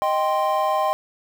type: chord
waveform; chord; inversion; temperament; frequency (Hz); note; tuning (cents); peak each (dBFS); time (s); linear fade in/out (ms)
triangle; C minor; first; equal; 622.3 / 784 / 1046.5; Eb5 / G5 / C6; 0 / 0 / 0; -21; 0.02-0.93; 0
effects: 7-bit